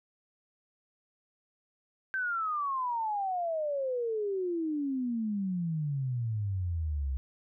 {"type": "exponential sweep", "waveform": "sine", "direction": "down", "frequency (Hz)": [1568, 64.5], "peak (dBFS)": -29, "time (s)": [2.14, 7.17], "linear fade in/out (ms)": 0, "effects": []}